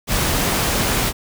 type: noise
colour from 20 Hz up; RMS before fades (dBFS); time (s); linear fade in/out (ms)
pink; -19; 0.07-1.13; 50
effects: none